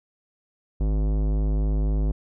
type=tone with tanh clipping; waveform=sine; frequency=51.91 Hz; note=G#1; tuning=in tune; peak=-22 dBFS; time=0.8-2.12 s; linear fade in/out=10 ms; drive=18 dB; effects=none